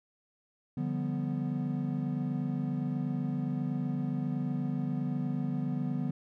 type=chord; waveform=triangle; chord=G dominant seventh; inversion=second; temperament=equal; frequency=146.83 / 174.61 / 196 / 246.9 Hz; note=D3 / F3 / G3 / B3; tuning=0 / 0 / 0 / 0 cents; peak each=-32 / -35 / -37 / -32 dBFS; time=0.77-6.11 s; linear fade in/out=5 ms; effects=none